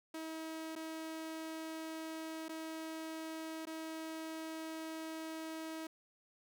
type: tone with dropouts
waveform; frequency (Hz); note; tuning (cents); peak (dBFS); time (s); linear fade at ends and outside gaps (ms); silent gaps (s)
sawtooth; 320.1; D#4; +49; -38; 0.14-5.87; 5; 0.754-0.76 / 2.484-2.492 / 3.655-3.669
effects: none